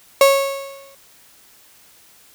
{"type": "tone with exponential decay", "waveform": "35% pulse", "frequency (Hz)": 550, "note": "C#5", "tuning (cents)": -14, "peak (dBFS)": -5, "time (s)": [0.21, 0.95], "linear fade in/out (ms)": 2, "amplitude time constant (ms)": 160, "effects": ["white hiss -50 dBFS RMS until 2.34 s"]}